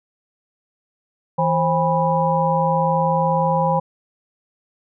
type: harmonic tone with a mistuned harmonic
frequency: 163.7 Hz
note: E3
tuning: 12 cents flat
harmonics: 1 / 3 / 5 / 6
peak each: -21 / -21 / -21 / -21 dBFS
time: 1.38-3.8 s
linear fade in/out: 10 ms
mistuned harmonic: 3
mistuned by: +130 cents
effects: none